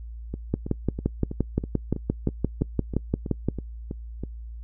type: two click trains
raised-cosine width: 3 ms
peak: -9 / -18 dBFS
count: 18 / 13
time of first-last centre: 0.54-3.486 / 0.34-4.236 s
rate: 5.77 / 3.08 Hz
effects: noise-tail reverb RT60 0.1 s tail -24 dB re dry + added 57 Hz sine -35 dBFS peak until 4.63 s